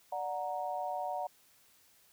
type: chord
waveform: sine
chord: D augmented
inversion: none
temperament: equal with one note detuned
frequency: 587.3 / 734.5 / 932.3 Hz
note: D5 / F#5 / A#5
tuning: 0 / -13 / 0 cents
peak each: -40 / -36 / -40 dBFS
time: 0.12-1.27 s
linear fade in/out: 5 ms
effects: white hiss -65 dBFS RMS until 2.12 s